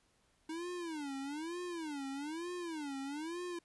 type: tone with vibrato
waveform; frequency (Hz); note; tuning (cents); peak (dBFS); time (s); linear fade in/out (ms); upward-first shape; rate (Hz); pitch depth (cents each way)
square; 311.1; D#4; 0; -40; 0.49-3.59; 5; sine; 1.1; 240
effects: pink hiss -73 dBFS RMS until 3.64 s + resampled to 24000 Hz